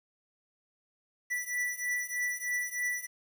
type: beating tone pair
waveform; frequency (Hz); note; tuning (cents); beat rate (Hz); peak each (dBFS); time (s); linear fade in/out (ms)
square; 1964 / 1967.2; B6 / B6; -10 / -7; 3.2; -36 / -34; 1.3-3.07; 20
effects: 10-bit